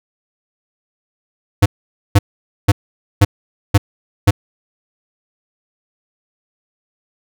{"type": "tone bursts", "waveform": "square", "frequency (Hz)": 100.4, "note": "G2", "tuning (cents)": 42, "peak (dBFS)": -6, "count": 6, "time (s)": [1.62, 4.31], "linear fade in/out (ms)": 10, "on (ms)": 40, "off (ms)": 490, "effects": []}